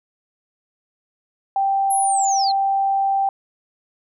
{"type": "tone", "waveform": "sine", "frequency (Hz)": 784, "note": "G5", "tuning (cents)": 0, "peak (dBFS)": -16, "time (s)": [1.56, 3.29], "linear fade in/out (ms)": 2}
{"type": "linear sweep", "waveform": "sine", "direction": "down", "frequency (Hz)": [11330, 4000], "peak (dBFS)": -22, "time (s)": [1.9, 2.52], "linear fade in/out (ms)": 10}
{"effects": []}